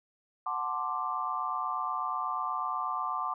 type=chord; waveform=sine; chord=D dominant seventh; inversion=first; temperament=equal; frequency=740 / 880 / 1046.5 / 1174.7 Hz; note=F#5 / A5 / C6 / D6; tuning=0 / 0 / 0 / 0 cents; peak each=-38 / -38 / -35 / -33 dBFS; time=0.46-3.34 s; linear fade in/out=5 ms; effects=none